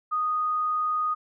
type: tone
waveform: sine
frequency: 1240 Hz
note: D#6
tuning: 6 cents flat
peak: -23 dBFS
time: 0.11-1.15 s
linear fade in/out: 20 ms
effects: none